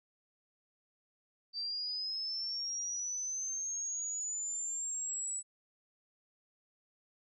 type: linear sweep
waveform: sine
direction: up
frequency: 4629 to 7920 Hz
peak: -35 dBFS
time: 1.53-5.43 s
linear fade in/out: 50 ms
effects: none